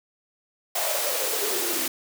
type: noise with high-pass filter sweep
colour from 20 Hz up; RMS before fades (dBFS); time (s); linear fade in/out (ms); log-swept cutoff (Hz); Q
white; -26; 0.75-1.88; 5; 680 to 300; 7.2
effects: none